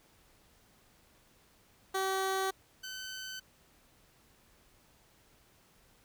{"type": "tone pair in turn", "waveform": "15% pulse", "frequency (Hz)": [382.9, 1523.2], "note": ["G4", "F#6"], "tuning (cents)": [-41, 50], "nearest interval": "2 octaves", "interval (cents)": 2391, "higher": "second", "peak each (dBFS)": [-24, -34], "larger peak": "first", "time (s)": [[1.94, 2.51], [2.83, 3.4]], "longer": "neither", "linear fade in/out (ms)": 10, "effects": ["pink hiss -65 dBFS RMS until 6.04 s"]}